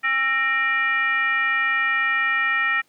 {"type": "tone with frequency modulation", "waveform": "sine", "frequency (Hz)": 1856, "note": "A#6", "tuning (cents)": -8, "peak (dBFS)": -18, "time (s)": [0.03, 2.82], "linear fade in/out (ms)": 20, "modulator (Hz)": 523, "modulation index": 1, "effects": ["pink hiss -62 dBFS RMS until 2.88 s", "high-pass 200 Hz 12 dB/octave"]}